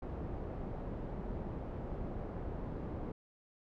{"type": "low-pass noise", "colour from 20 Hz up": "pink", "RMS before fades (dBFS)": -41, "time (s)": [0.02, 3.12], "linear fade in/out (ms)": 5, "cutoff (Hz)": 640, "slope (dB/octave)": 12, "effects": []}